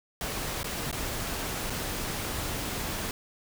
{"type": "noise with dropouts", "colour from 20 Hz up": "pink", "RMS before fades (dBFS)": -33, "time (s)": [0.21, 3.11], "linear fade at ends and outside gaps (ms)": 1, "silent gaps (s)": [[0.631, 0.643], [0.914, 0.927], [1.699, 1.703]], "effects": []}